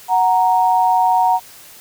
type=tone pair together; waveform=sine; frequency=740 / 932.3 Hz; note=F#5 / A#5; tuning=0 / 0 cents; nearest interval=major third; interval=400 cents; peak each=-14 dBFS; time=0.08-1.4 s; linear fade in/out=50 ms; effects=white hiss -41 dBFS RMS until 1.8 s